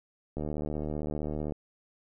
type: click train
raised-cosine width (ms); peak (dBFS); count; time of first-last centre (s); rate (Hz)
2; -21; 88; 0.37-1.522; 75.5
effects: none